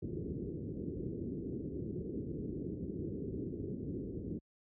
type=low-pass noise; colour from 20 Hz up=white; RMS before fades=-40 dBFS; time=0.02-4.39 s; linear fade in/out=10 ms; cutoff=410 Hz; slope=48 dB/octave; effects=high-pass 60 Hz 12 dB/octave